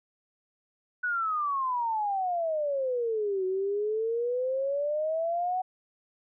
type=exponential two-way sweep; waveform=sine; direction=down then up; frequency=1491 to 370 to 750 Hz; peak=-26 dBFS; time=1.03-5.62 s; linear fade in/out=10 ms; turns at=3.45 s; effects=none